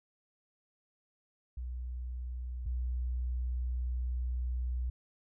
sine tone pair in turn, 61.74 / 61.74 Hz, B1 / B1, 0 / 0 cents, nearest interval unison, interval 0 cents, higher neither, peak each -36 / -31 dBFS, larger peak second, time 1.57-2.66 / 2.66-4.9 s, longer second, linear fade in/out 5 ms, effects none

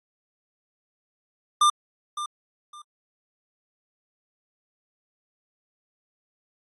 square tone with echo, 1196 Hz, D6, 31 cents sharp, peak -16 dBFS, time 1.61-1.7 s, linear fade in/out 5 ms, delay 560 ms, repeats 2, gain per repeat -13 dB, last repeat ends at 2.82 s, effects AAC 32 kbps

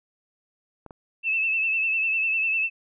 clicks, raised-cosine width 1 ms, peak -27 dBFS, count 2, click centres 0.863 / 0.908 s
sine tone with vibrato, 2637 Hz, E7, in tune, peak -21 dBFS, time 1.23-2.7 s, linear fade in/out 50 ms, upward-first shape sine, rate 10 Hz, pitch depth 44 cents each way
effects none

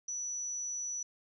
sine tone, 5920 Hz, F#8, in tune, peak -35 dBFS, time 0.08-1.03 s, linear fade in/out 5 ms, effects none

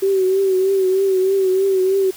sine tone with vibrato, 381.8 Hz, G4, 46 cents flat, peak -13 dBFS, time 0.02-2.11 s, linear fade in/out 10 ms, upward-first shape triangle, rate 3.2 Hz, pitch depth 57 cents each way, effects white hiss -39 dBFS RMS until 2.16 s

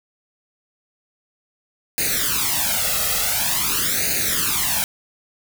white noise with flanger, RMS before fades -21 dBFS, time 1.98-4.84 s, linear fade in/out 0 ms, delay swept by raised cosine 0.45 to 1.55 ms, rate 0.47 Hz, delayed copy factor +1, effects none

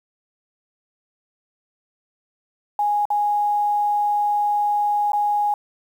sine tone with dropouts, 828 Hz, G#5, 5 cents flat, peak -17 dBFS, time 2.79-5.54 s, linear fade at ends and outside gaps 2 ms, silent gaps 3.054-3.103 / 5.12-5.132 s, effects 8-bit

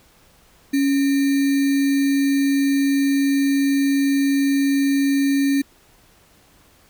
sine tone with sample-and-hold, 277.2 Hz, C#4, in tune, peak -15 dBFS, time 0.73-5.62 s, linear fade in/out 10 ms, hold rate 2100 Hz, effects pink hiss -54 dBFS RMS until 6.89 s

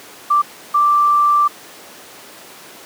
sine tone bursts at uneven times, 1174.7 Hz, D6, in tune, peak -10 dBFS, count 2, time 0.3-0.42 / 0.74-1.48 s, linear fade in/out 10 ms, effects pink hiss -38 dBFS RMS until 2.85 s + high-pass 300 Hz 12 dB/octave

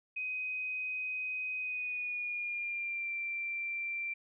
sine tone with pitch glide, 2511 to 2356 Hz, D#7 to D7, +15 to +5 cents, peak -34 dBFS, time 0.16-4.14 s, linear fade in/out 10 ms, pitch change -110 cents, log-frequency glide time 1.59-3.11 s, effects none

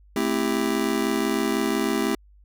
square chord, A minor seventh, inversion none, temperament just, 220 / 264 / 330 / 396 Hz, A3 / C4 / E4 / G4, 0 / +16 / +2 / +18 cents, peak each -28 dBFS, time 0.16-2.15 s, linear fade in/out 2 ms, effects added 50 Hz sine -50 dBFS peak until 2.44 s

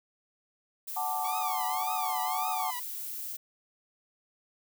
violet noise, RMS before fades -38 dBFS, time 0.87-3.37 s, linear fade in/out 10 ms
sine chord, D major, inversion first, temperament equal, 740 / 880 / 1174.7 Hz, F#5 / A5 / D6, 0 / 0 / 0 cents, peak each -33 / -33 / -37 dBFS, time 0.96-2.71 s, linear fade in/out 10 ms
sawtooth tone with vibrato, 1108.7 Hz, C#6, in tune, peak -33 dBFS, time 1.24-2.8 s, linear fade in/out 10 ms, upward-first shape triangle, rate 1.8 Hz, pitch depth 240 cents each way
effects none

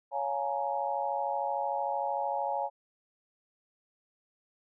sine chord, Bb minor seventh, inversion first, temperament just, 559.4 / 699.2 / 839.1 / 932.3 Hz, Db5 / F5 / Ab5 / Bb5, +16 / +2 / +18 / 0 cents, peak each -35 / -36 / -32 / -37 dBFS, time 0.11-2.7 s, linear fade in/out 50 ms, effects none

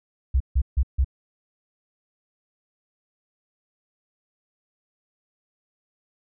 sine tone bursts, 65.6 Hz, C2, 5 cents sharp, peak -16 dBFS, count 4, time 0.34-1.046 s, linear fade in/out 10 ms, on 64 ms, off 150 ms, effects none

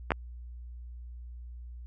clicks, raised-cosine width 0.5 ms, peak -11 / -11 dBFS, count 2, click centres 0.106 / 0.119 s, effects added 60 Hz sine -41 dBFS peak until 1.86 s

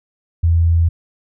sine tone, 83.6 Hz, E2, 25 cents sharp, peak -10 dBFS, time 0.43-0.89 s, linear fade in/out 10 ms, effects none

